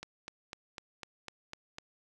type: click train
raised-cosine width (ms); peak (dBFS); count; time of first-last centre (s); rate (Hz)
0.2; -24; 8; 0.03-1.784; 3.99
effects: none